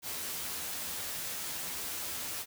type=noise with comb filter; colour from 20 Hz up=white; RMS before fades=-38 dBFS; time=0.02-2.46 s; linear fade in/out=50 ms; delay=12 ms; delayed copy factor=+0.55; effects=none